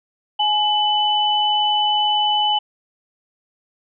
sine tone pair together, 841 / 2997 Hz, G#5 / F#7, +22 / +22 cents, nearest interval octave + minor seventh, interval 2200 cents, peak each -18 dBFS, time 0.39-2.59 s, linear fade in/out 10 ms, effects none

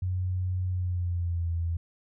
sine tone with pitch glide, 91.7 to 84.09 Hz, F#2 to E2, -15 to +35 cents, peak -26 dBFS, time 0.02-1.77 s, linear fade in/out 5 ms, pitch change -150 cents, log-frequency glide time 0.69-1.51 s, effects none

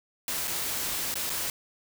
white noise with dropouts, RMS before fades -31 dBFS, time 0.28-1.5 s, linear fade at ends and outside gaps 1 ms, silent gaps 0.474-0.478 / 1.141-1.155 / 1.296-1.301 s, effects none

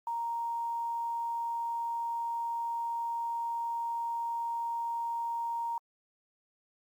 sine tone with quantisation, 932.3 Hz, A#5, in tune, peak -31 dBFS, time 0.07-5.78 s, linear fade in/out 2 ms, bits 10, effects Opus 48 kbps

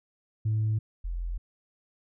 sine tone pair in turn, 108.6 / 43.1 Hz, A2 / F1, -22 / -22 cents, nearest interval octave + major third, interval 1600 cents, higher first, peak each -22 / -29 dBFS, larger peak first, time 0.45-0.79 / 1.04-1.38 s, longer neither, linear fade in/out 10 ms, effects tanh soft clip ceiling -21 dBFS

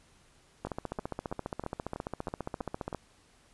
two click trains, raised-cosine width 1 ms, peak -23 / -20 dBFS, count 8 / 35, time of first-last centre 0.67-2.928 / 0.65-2.947 s, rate 3.1 / 14.8 Hz, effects pink hiss -63 dBFS RMS until 3.53 s + resampled to 24000 Hz

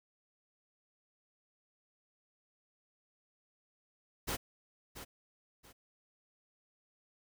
pink noise with echo, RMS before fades -36 dBFS, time 4.27-4.37 s, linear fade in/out 20 ms, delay 680 ms, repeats 2, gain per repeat -11 dB, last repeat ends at 5.73 s, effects none

